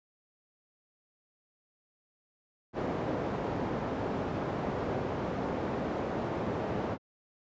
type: low-pass noise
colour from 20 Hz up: white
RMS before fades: -33 dBFS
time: 2.73-6.98 s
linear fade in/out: 50 ms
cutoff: 590 Hz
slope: 12 dB/octave
effects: high-pass 80 Hz 12 dB/octave + resampled to 16000 Hz